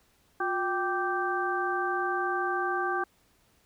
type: harmonic tone with a mistuned harmonic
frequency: 390.5 Hz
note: G4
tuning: 7 cents flat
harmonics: 1 / 2 / 3 / 4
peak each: -32 / -32 / -32 / -32 dBFS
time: 0.4-3.04 s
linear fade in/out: 5 ms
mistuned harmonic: 1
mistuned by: -150 cents
effects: pink hiss -66 dBFS RMS until 3.65 s